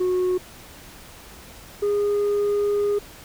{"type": "tone pair in turn", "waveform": "sine", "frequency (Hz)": [365.3, 410.1], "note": ["F#4", "G#4"], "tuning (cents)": [-22, -22], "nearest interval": "major second", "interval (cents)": 200, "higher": "second", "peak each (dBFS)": -16, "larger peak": "neither", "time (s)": [[0, 0.38], [1.82, 2.99]], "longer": "second", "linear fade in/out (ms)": 10, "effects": ["tanh soft clip ceiling -18 dBFS", "pink hiss -44 dBFS RMS until 3.24 s"]}